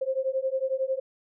sine beating tone pair, 523 / 534 Hz, C5 / C5, -1 / +35 cents, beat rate 11 Hz, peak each -28 dBFS, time 0.01-1 s, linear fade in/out 10 ms, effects none

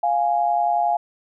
sine tone pair together, 699.5 / 830.6 Hz, F5 / G#5, +3 / 0 cents, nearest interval minor third, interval 297 cents, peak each -19 / -21 dBFS, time 0.03-0.97 s, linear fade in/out 5 ms, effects none

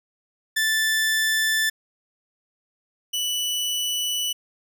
sawtooth tone pair in turn, 1760 / 2966 Hz, A6 / F#7, 0 / +4 cents, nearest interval major sixth, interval 904 cents, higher second, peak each -16 / -20 dBFS, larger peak first, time 0.56-1.7 / 3.13-4.33 s, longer second, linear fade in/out 10 ms, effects none

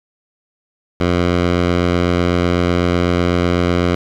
10% pulse tone, 88 Hz, F2, 14 cents sharp, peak -5 dBFS, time 1-3.95 s, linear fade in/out 5 ms, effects low-pass 4000 Hz 12 dB/octave + 7-bit

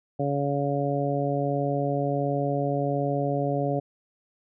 harmonic tone, 141.4 Hz, C#3, 35 cents sharp, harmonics 1 / 2 / 3 / 4 / 5, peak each -28 / -30 / -31 / -29 / -31 dBFS, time 0.19-3.8 s, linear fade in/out 10 ms, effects none

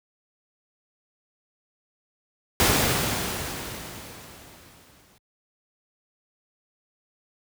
pink noise with exponential decay, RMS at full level -18 dBFS, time 2.6-5.18 s, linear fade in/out 0 ms, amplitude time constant 560 ms, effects high-pass 60 Hz 12 dB/octave

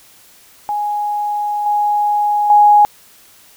sine tone with level steps, 830.6 Hz, G#5, in tune, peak -16 / -12 / -5 dBFS, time 0.69-2.85 s, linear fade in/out 0 ms, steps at 1.66 / 2.5 s, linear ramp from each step 2 ms, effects white hiss -46 dBFS RMS until 3.56 s

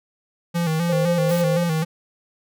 square tone with vibrato, 164.81 Hz, E3, in tune, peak -20 dBFS, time 0.54-1.85 s, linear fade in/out 20 ms, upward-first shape square, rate 3.9 Hz, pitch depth 65 cents each way
sine tone, 523.3 Hz, C5, in tune, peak -20 dBFS, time 0.89-1.64 s, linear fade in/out 10 ms
white noise, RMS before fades -35 dBFS, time 1.29-1.42 s, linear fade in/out 5 ms
effects none

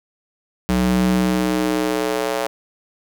square tone with high-pass filter sweep, 62 Hz, B1, 7 cents sharp, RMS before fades -19 dBFS, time 0.69-2.47 s, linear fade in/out 0 ms, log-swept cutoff 130 to 570 Hz, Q 2.1, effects none

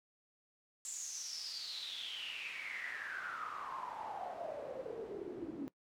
pink noise with band-pass filter sweep, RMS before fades -44 dBFS, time 0.85-5.68 s, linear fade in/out 0 ms, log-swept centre 7500 to 280 Hz, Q 9.5, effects noise-tail reverb RT60 0.1 s tail -20 dB re dry

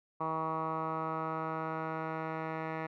10% pulse tone with low-pass filter sweep, 159.8 Hz, D#3, 47 cents sharp, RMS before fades -36 dBFS, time 0.2-2.87 s, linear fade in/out 10 ms, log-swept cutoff 1100 to 1700 Hz, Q 5.9, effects none

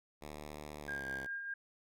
5% pulse tone with pitch glide, 74.9 to 67.11 Hz, D2 to C2, +35 to +45 cents, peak -34 dBFS, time 0.21-1.27 s, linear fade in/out 20 ms, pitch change -190 cents, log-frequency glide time 0.79-1.05 s
sine tone with tremolo, 1611 Hz, G6, 47 cents sharp, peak -37 dBFS, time 0.88-1.54 s, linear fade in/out 5 ms, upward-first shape sine, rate 5 Hz, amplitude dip 40%
effects none

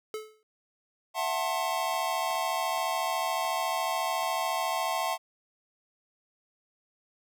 square tone with exponential decay, 432.6 Hz, A4, 29 cents flat, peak -31 dBFS, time 0.14-0.43 s, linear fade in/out 1 ms, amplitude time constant 61 ms
square chord, F# half-diminished seventh, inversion third, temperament just, 666 / 740 / 888 / 1065.6 Hz, E5 / F#5 / A5 / C6, +18 / 0 / +16 / +31 cents, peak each -34 dBFS, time 1.14-5.18 s, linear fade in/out 50 ms
clicks, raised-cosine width 0.3 ms, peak -33 dBFS, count 6, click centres 1.94 / 2.308 / 2.353 / 2.78 / 3.45 / 4.232 s
effects none

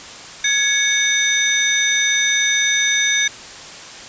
sine tone cluster, 1678 / 2222 / 3665 / 6000 Hz, G#6 / C#7 / A#7 / F#8, +17 / +4 / -30 / +23 cents, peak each -20 dBFS, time 0.44-3.28 s, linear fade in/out 5 ms, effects white hiss -35 dBFS RMS until 4.08 s + resampled to 16000 Hz

